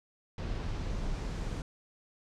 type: noise with low-pass filter sweep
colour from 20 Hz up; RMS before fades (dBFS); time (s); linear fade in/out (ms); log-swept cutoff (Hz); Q
brown; -35; 0.38-1.62; 2; 4800 to 7700; 1.2
effects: none